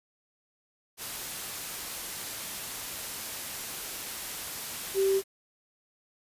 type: tone in noise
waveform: sine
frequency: 388.3 Hz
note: G4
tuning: 16 cents flat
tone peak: -22 dBFS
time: 4.94-5.22 s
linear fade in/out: 50 ms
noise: white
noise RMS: -37 dBFS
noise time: 0.97-5.24 s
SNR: +12 dB
effects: resampled to 32000 Hz